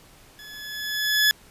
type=tone with level ramp; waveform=20% pulse; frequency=1709 Hz; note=G#6; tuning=49 cents sharp; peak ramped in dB=-37 to -10 dBFS; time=0.39-1.31 s; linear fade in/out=0 ms; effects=pink hiss -52 dBFS RMS until 1.5 s + resampled to 32000 Hz